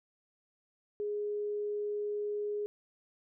sine tone, 415.3 Hz, G#4, in tune, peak -32 dBFS, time 1-2.66 s, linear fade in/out 0 ms, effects none

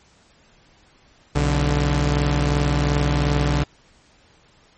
sawtooth tone pair together, 62.8 / 145.7 Hz, B1 / D3, +30 / -13 cents, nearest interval octave + minor third, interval 1457 cents, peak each -16 dBFS, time 1.35-3.64 s, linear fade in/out 10 ms, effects pink hiss -55 dBFS RMS until 4.77 s + MP3 32 kbps

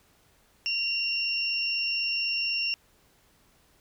sine tone pair together, 2768 / 5444 Hz, F7 / F8, -16 / -45 cents, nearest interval octave, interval 1171 cents, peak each -28 / -29 dBFS, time 0.66-2.74 s, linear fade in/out 0 ms, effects pink hiss -63 dBFS RMS until 3.8 s

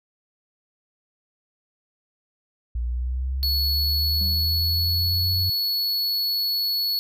sine linear sweep, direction up, 58.27 to 92.5 Hz, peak -23 dBFS, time 2.75-5.5 s, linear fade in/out 5 ms
square tone, 4396 Hz, C#8, 15 cents flat, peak -22 dBFS, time 3.43-6.99 s, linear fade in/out 0 ms
triangle tone with exponential decay, 189.9 Hz, F#3, 45 cents sharp, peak -30 dBFS, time 4.21-4.86 s, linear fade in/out 2 ms, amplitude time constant 140 ms
effects none

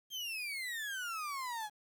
35% pulse exponential sweep, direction down, 3228 to 822 Hz, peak -36 dBFS, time 0.1-1.7 s, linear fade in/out 50 ms, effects 11-bit

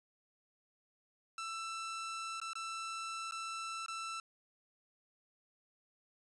sawtooth tone with dropouts, 1331 Hz, E6, 16 cents sharp, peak -36 dBFS, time 1.38-4.2 s, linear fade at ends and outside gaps 2 ms, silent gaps 2.401-2.415 / 2.533-2.554 / 3.311-3.321 / 3.862-3.882 s, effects resampled to 22050 Hz

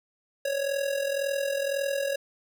square tone with amplitude modulation, 554.4 Hz, C#5, in tune, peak -24 dBFS, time 0.45-2.16 s, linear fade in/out 5 ms, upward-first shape sine, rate 41.9 Hz, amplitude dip 65%, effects none

